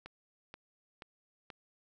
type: click train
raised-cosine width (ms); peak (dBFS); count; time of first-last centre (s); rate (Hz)
0.3; -30; 4; 0.06-1.502; 2.08
effects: none